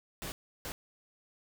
pink noise bursts at uneven times, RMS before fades -40 dBFS, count 2, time 0.22-0.32 / 0.65-0.72 s, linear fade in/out 0 ms, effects none

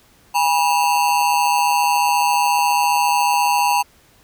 square ring-modulated tone, 896 Hz, A5, 31 cents sharp, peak -12 dBFS, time 0.34-3.83 s, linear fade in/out 20 ms, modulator 77.2 Hz, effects pink hiss -53 dBFS RMS until 4.23 s

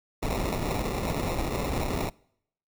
pink noise with sample-and-hold, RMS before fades -29 dBFS, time 0.22-2.1 s, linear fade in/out 10 ms, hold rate 1575 Hz, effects noise-tail reverb RT60 0.7 s tail -25 dB re dry

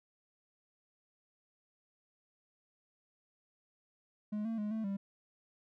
triangle tone with pitch steps, 210.5 / 225.9 / 209.5 / 220.9 / 197.4 Hz, G#3 / A3 / G#3 / A3 / G3, +24 / +46 / +15 / +7 / +12 cents, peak -32 dBFS, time 4.32-4.97 s, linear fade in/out 10 ms, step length 130 ms, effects none

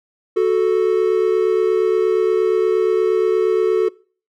triangle tone pair together, 370 / 438.5 Hz, F#4 / A4, 0 / -6 cents, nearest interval minor third, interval 294 cents, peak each -14 dBFS, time 0.36-3.89 s, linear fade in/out 10 ms, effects noise-tail reverb RT60 0.4 s tail -22 dB re dry

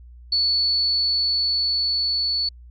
sine tone with level ramp, 4440 Hz, C#8, 2 cents sharp, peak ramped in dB -17 to -20 dBFS, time 0.32-2.49 s, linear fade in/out 5 ms, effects added 60 Hz sine -41 dBFS peak until 2.7 s + AAC 48 kbps

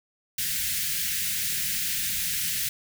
white band-stop noise, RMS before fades -28 dBFS, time 0.38-2.69 s, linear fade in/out 5 ms, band 210 to 1600 Hz, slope 48 dB/octave, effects none

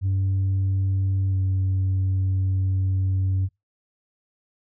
sine tone with pitch glide, 96.2 to 94.82 Hz, G2 to F#2, -32 to +43 cents, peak -17 dBFS, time 0.01-3.49 s, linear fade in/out 50 ms, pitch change -25 cents, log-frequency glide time 1.3-1.35 s, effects noise-tail reverb RT60 0.2 s tail -26 dB re dry + tanh soft clip ceiling -18 dBFS

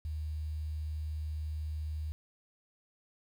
sine tone with quantisation, 77 Hz, D#2, 17 cents flat, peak -34 dBFS, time 0.05-2.12 s, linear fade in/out 0 ms, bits 10, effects none

